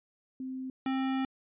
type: tone pair in turn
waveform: sine / square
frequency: 260.4 / 264.8 Hz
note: C4 / C4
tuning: -8 / +21 cents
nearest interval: unison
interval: 29 cents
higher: second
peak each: -35 / -29 dBFS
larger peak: second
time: 0.4-0.7 / 0.86-1.25 s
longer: second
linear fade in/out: 2 ms
effects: resampled to 8000 Hz